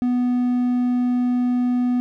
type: tone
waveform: triangle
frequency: 246.9 Hz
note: B3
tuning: in tune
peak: -15 dBFS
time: 0.02-2 s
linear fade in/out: 0 ms
effects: none